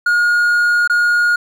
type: tone with dropouts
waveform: triangle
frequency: 1433 Hz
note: F6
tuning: 44 cents sharp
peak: -9 dBFS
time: 0.06-1.36 s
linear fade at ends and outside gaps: 5 ms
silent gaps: 0.876-0.897 s
effects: none